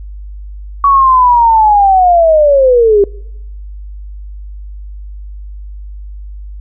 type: linear sweep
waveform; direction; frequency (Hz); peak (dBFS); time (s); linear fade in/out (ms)
sine; down; 1131 to 392; -4; 0.84-3.04; 2
effects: noise-tail reverb RT60 0.9 s tail -26 dB re dry + added 50 Hz sine -24 dBFS peak until 6.6 s